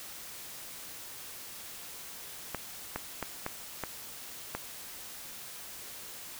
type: clicks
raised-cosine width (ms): 0.5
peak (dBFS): -18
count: 6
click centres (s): 2.547 / 2.96 / 3.227 / 3.464 / 3.837 / 4.55
effects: white hiss -45 dBFS RMS until 6.39 s